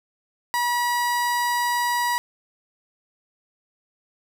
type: tone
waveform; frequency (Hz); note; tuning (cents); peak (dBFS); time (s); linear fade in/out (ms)
30% pulse; 966; B5; -39; -18; 0.54-2.18; 0
effects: none